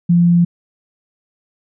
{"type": "tone", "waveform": "sine", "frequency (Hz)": 172.8, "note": "F3", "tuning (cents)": -18, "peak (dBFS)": -8, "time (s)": [0.09, 0.45], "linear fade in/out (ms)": 10, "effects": []}